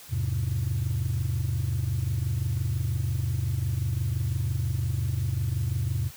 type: chord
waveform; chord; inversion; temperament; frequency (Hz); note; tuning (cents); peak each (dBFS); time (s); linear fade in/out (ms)
sine; E augmented; none; just; 82.41 / 103.01 / 128.76; E2 / G#2 / B#2; 0 / -14 / -27; -29 / -27 / -27; 0.09-6.11; 50
effects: tanh soft clip ceiling -20 dBFS + white hiss -47 dBFS RMS until 6.16 s